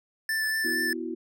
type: tone with vibrato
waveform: square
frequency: 1760 Hz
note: A6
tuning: in tune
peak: -26 dBFS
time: 0.29-0.93 s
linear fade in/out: 2 ms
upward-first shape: sine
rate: 4.3 Hz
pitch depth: 14 cents each way
type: chord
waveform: sine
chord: B suspended fourth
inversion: none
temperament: equal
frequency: 246.9 / 329.6 / 370 Hz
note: B3 / E4 / F#4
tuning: 0 / 0 / 0 cents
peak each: -36 / -33 / -36 dBFS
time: 0.64-1.15 s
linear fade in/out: 10 ms
effects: none